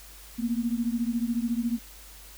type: beating tone pair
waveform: sine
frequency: 230.2 / 244.2 Hz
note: A#3 / B3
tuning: -22 / -19 cents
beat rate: 14 Hz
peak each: -27 / -29 dBFS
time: 0.38-1.79 s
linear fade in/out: 20 ms
effects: added 50 Hz sine -49 dBFS peak until 2.37 s + white hiss -49 dBFS RMS until 2.37 s